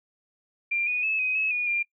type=tone with pitch steps; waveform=sine; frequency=2382 / 2470 / 2600 / 2515 / 2578 / 2451 / 2394 Hz; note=D7 / D#7 / E7 / D#7 / E7 / D#7 / D7; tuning=+24 / -13 / -24 / +18 / -39 / -27 / +33 cents; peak=-23 dBFS; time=0.71-1.83 s; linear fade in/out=10 ms; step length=160 ms; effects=noise-tail reverb RT60 0.1 s tail -21 dB re dry